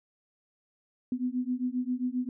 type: beating tone pair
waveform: sine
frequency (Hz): 246.9 / 254.4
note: B3 / C4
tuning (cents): 0 / -48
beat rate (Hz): 7.5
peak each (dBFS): -31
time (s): 1.12-2.29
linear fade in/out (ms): 2
effects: none